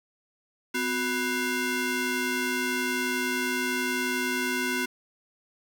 20% pulse ring-modulated tone, 619 Hz, D#5, 9 cents flat, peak -18 dBFS, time 0.74-4.86 s, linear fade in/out 10 ms, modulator 873 Hz, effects none

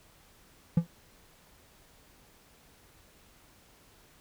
triangle tone with exponential decay, 168.5 Hz, E3, 38 cents sharp, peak -15 dBFS, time 0.77-0.87 s, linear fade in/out 5 ms, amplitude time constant 20 ms, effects pink hiss -60 dBFS RMS until 4.2 s

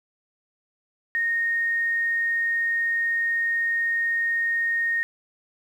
sine tone, 1852 Hz, A#6, 12 cents flat, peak -21 dBFS, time 1.15-5.03 s, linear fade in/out 0 ms, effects 9-bit

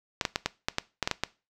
clicks, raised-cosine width 0.2 ms, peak -8 dBFS, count 10, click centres 0.212 / 0.252 / 0.359 / 0.46 / 0.685 / 0.784 / 1.027 / 1.075 / 1.113 / 1.236 s, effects noise-tail reverb RT60 0.3 s tail -20 dB re dry

